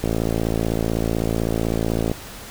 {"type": "click train", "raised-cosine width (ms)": 2, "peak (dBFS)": -8, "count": 117, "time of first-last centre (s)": [0.04, 2.115], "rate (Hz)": 55.9, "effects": ["pink hiss -37 dBFS RMS until 2.5 s"]}